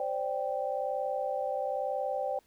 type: chord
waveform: sine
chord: C suspended second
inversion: none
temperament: equal with one note detuned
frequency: 523.3 / 584.3 / 784 Hz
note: C5 / D5 / G5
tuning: 0 / -9 / 0 cents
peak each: -34 dBFS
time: 0-2.39 s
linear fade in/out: 2 ms
effects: pink hiss -67 dBFS RMS until 2.46 s